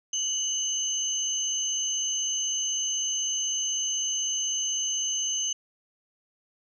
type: tone pair together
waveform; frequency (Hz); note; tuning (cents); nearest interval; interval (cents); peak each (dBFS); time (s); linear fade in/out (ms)
sine; 2960 / 6272; F#7 / G8; 0 / 0; octave + minor second; 1300; -31 / -27; 0.13-5.53; 5
effects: none